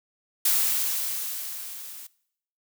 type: noise with level ramp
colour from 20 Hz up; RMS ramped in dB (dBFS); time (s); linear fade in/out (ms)
blue; -21 to -42; 0.45-2.07; 5
effects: noise-tail reverb RT60 0.7 s tail -21 dB re dry